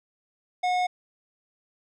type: tone with tanh clipping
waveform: triangle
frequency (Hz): 726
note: F#5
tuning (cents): -33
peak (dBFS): -24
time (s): 0.63-0.87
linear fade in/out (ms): 10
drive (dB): 18
effects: none